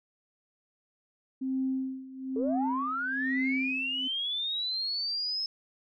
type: tone with tremolo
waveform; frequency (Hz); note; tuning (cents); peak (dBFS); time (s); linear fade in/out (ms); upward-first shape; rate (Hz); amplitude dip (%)
sine; 263.1; C4; +10; -26; 1.41-4.08; 10; sine; 1.1; 85
type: linear sweep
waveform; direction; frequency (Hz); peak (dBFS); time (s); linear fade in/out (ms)
sine; up; 415.3 to 5220; -29; 2.36-5.46; 2
effects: tanh soft clip ceiling -18 dBFS